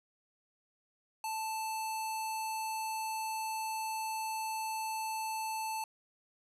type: tone with low-pass filter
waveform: square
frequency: 880 Hz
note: A5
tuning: in tune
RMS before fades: -37 dBFS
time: 1.24-5.84 s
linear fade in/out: 2 ms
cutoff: 11000 Hz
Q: 2.2
effects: none